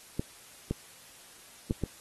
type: clicks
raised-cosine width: 3 ms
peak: -16 dBFS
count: 4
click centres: 0.195 / 0.71 / 1.709 / 1.837 s
effects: white hiss -53 dBFS RMS until 2 s + AAC 32 kbps